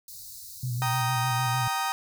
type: band-stop noise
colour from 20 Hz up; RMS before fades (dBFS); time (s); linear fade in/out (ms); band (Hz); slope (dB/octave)
white; -43; 0.08-1.02; 2; 130 to 3900; 96
type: tone with vibrato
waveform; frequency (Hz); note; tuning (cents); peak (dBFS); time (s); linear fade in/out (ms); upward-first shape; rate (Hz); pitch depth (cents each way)
sine; 123.47; B2; 0; -27; 0.63-1.68; 5; square; 6.6; 51
type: chord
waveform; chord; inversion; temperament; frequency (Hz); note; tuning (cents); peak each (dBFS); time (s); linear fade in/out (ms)
35% pulse; Eb major; first; just; 777.8 / 933.4 / 1244.5; G5 / Bb5 / Eb6; -14 / +2 / 0; -29; 0.82-1.92; 0
effects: none